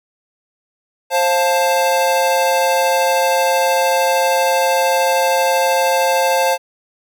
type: chord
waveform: square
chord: F major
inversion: second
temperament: equal with one note detuned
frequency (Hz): 530.6 / 698.5 / 880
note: C5 / F5 / A5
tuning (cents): +24 / 0 / 0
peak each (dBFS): -17 / -20 / -18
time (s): 1.1-6.58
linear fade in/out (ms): 50
effects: none